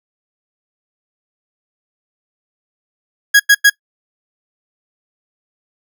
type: tone bursts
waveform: 40% pulse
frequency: 1653 Hz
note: G#6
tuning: 9 cents flat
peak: -4 dBFS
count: 3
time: 3.34-3.699 s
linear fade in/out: 10 ms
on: 57 ms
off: 94 ms
effects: noise-tail reverb RT60 0.1 s tail -21 dB re dry